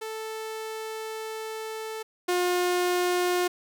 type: tone pair in turn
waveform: sawtooth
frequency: 440 / 357.5 Hz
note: A4 / F4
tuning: 0 / +41 cents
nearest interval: major third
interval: 359 cents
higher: first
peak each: -29 / -19 dBFS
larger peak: second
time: 0.01-2.03 / 2.28-3.48 s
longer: first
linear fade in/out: 10 ms
effects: none